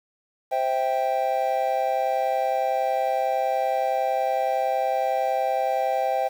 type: chord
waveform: triangle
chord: C major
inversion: none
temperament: just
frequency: 523.3 / 654.1 / 784.9 Hz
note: C5 / E5 / G5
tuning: 0 / -14 / +2 cents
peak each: -25 / -25 / -22 dBFS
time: 0.51-6.29 s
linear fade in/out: 20 ms
effects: 8-bit